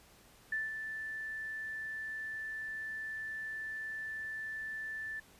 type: tone with ADSR envelope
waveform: sine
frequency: 1760 Hz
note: A6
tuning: in tune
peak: -31 dBFS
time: 0.52-5.2 s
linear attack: 5 ms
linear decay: 180 ms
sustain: -7 dB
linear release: 7 ms
effects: pink hiss -61 dBFS RMS until 5.39 s + resampled to 32000 Hz